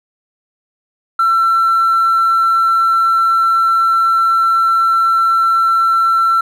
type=tone with hard clipping; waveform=triangle; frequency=1346 Hz; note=E6; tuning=36 cents sharp; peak=-9 dBFS; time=1.19-6.41 s; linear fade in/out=5 ms; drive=2 dB; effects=none